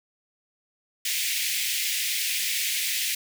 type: high-pass noise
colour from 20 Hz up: pink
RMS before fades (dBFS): -27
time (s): 1.05-3.15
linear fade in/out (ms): 5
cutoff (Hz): 2000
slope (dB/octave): 48
effects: none